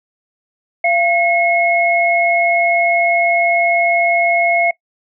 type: tone pair together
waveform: sine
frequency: 686 / 2173 Hz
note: F5 / C#7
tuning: -31 / -35 cents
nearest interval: octave + minor sixth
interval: 1996 cents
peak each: -14 dBFS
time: 0.84-4.71 s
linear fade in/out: 5 ms
effects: noise-tail reverb RT60 0.1 s tail -20 dB re dry